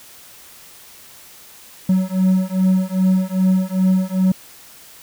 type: beating tone pair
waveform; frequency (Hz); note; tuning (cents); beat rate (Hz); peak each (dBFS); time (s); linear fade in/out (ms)
triangle; 185.9 / 188.4; F#3 / F#3; +8 / +32; 2.5; -15; 1.89-4.32; 5
effects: white hiss -43 dBFS RMS until 5.02 s